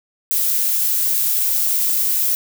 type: noise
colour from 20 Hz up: violet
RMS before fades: -18 dBFS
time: 0.31-2.35 s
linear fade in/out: 0 ms
effects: none